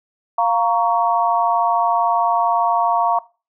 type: chord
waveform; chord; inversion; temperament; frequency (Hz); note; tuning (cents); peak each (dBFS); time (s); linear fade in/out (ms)
sine; Bb minor; second; just; 699.2 / 932.3 / 1118.8; F5 / Bb5 / Db6; +2 / 0 / +16; -18 / -18 / -20; 0.38-3.19; 5
effects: noise-tail reverb RT60 0.3 s tail -19 dB re dry